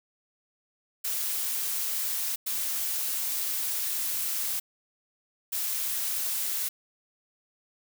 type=noise bursts at uneven times; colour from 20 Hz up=blue; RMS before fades=-30 dBFS; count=3; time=1.04-2.36 / 2.46-4.6 / 5.52-6.69 s; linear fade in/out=10 ms; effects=none